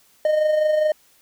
triangle tone with amplitude modulation, 614 Hz, D#5, 23 cents flat, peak -12 dBFS, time 0.25-0.92 s, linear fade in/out 2 ms, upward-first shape sine, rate 24.9 Hz, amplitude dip 45%, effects white hiss -57 dBFS RMS until 1.21 s

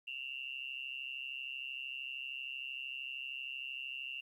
sine tone with amplitude modulation, 2763 Hz, F7, 19 cents flat, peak -36 dBFS, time 0.07-4.21 s, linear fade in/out 10 ms, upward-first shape sine, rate 133 Hz, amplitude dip 95%, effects 12-bit

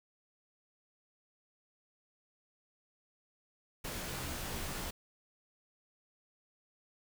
pink noise with comb filter, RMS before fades -40 dBFS, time 3.84-4.91 s, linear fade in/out 10 ms, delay 19 ms, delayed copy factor -0.7, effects none

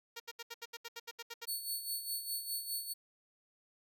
5% pulse tone bursts, 466.2 Hz, A#4, in tune, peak -31 dBFS, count 12, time 0.16-1.455 s, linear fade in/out 10 ms, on 41 ms, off 73 ms
5% pulse tone with tremolo, 4435 Hz, C#8, in tune, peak -28 dBFS, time 1.47-2.94 s, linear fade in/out 20 ms, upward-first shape sine, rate 4.9 Hz, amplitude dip 65%
effects none

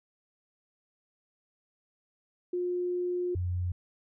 sine tone pair in turn, 356.8 / 89.45 Hz, F4 / F2, +37 / +42 cents, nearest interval 2 octaves, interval 2395 cents, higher first, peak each -28 dBFS, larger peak neither, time 2.53-3.35 / 3.35-3.72 s, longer first, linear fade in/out 5 ms, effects none

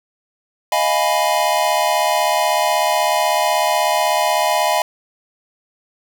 square chord, F half-diminished seventh, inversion third, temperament equal, 622.3 / 698.5 / 830.6 / 987.8 Hz, Eb5 / F5 / Ab5 / Cb6, 0 / 0 / 0 / 0 cents, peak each -21 dBFS, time 0.72-4.82 s, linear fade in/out 2 ms, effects none

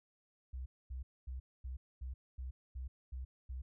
sine tone bursts, 64 Hz, C2, 38 cents flat, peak -40 dBFS, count 9, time 0.53-3.62 s, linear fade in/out 10 ms, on 130 ms, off 240 ms, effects none

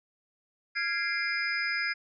sine tone cluster, 1392 / 1652 / 2087 / 2383 / 5000 Hz, F6 / G#6 / C7 / D7 / D#8, -6 / -10 / -5 / +25 / +8 cents, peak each -37 / -32 / -32 / -37 / -36 dBFS, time 0.75-1.94 s, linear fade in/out 20 ms, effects none

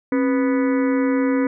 harmonic tone with a mistuned harmonic, 246.9 Hz, B3, in tune, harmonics 1 / 2 / 4 / 5 / 6 / 7 / 8 / 9, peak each -17 / -23 / -32 / -36 / -35 / -38 / -35 / -39 dBFS, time 0.12-1.47 s, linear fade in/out 2 ms, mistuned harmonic 1, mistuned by +150 cents, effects none

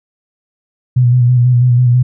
sine tone with vibrato, 123.47 Hz, B2, in tune, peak -6 dBFS, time 0.96-2.03 s, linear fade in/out 10 ms, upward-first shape square, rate 6.1 Hz, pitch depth 32 cents each way, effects none

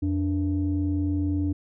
sine tone pair together, 87.33 / 291.2 Hz, F2 / D4, 0 / -15 cents, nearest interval octave + major sixth, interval 2085 cents, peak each -24 dBFS, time 0.02-1.53 s, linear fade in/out 10 ms, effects tanh soft clip ceiling -17 dBFS

